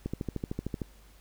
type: click train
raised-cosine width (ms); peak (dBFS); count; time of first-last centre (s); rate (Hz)
3; -19; 11; 0.06-0.818; 13.2
effects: added 50 Hz sine -54 dBFS peak until 1.2 s + pink hiss -60 dBFS RMS until 1.2 s